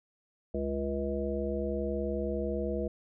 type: harmonic tone with a mistuned harmonic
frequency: 69.3 Hz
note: C#2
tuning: in tune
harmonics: 1 / 3 / 5 / 7 / 9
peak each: -36 / -36 / -36 / -35 / -38 dBFS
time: 0.54-2.88 s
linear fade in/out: 5 ms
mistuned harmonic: 9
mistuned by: +26 cents
effects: none